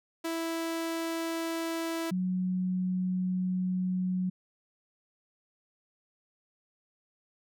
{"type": "tone pair in turn", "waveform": ["sawtooth", "sine"], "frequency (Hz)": [329.6, 183.76], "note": ["E4", "F#3"], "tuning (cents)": [0, -12], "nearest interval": "minor seventh", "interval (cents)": 1012, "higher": "first", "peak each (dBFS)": -27, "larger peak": "neither", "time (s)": [[0.24, 2.11], [2.11, 4.3]], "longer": "second", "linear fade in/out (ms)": 10, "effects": []}